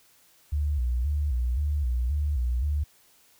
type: tone with vibrato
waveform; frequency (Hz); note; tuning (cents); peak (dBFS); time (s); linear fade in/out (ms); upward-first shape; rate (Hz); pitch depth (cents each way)
sine; 67; C2; +42; -23; 0.52-2.84; 10; square; 1.9; 160
effects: white hiss -60 dBFS RMS until 3.39 s